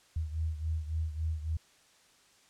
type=beating tone pair; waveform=sine; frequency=78.7 / 82.3 Hz; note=D#2 / E2; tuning=+20 / -2 cents; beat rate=3.6 Hz; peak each=-32 / -37 dBFS; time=0.16-1.57 s; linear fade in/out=5 ms; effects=white hiss -63 dBFS RMS until 2.49 s + low-pass 8000 Hz 12 dB/octave